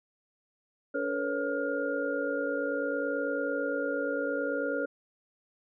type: tone cluster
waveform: sine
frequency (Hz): 285 / 442.5 / 491.4 / 552 / 1416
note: C#4 / A4 / B4 / C#5 / F6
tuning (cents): +48 / +10 / -9 / -7 / +23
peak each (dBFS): -35 / -36 / -35 / -33 / -35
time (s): 0.94-4.86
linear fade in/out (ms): 10
effects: none